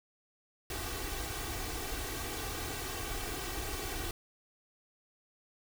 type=noise with comb filter; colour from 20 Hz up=pink; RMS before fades=-38 dBFS; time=0.7-4.11 s; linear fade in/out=2 ms; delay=2.6 ms; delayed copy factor=+0.75; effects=none